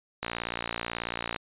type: click train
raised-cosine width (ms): 0.3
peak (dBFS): -14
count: 67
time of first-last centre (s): 0.23-1.362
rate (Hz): 58.3
effects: resampled to 8000 Hz